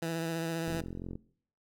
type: tone with vibrato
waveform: 15% pulse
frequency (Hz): 164.81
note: E3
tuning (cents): 0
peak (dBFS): -26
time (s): 0.02-0.81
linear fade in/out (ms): 5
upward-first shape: sine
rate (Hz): 15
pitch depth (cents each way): 25
type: click train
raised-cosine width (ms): 3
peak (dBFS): -27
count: 22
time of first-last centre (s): 0.68-1.155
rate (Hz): 44.2
effects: noise-tail reverb RT60 0.6 s tail -21 dB re dry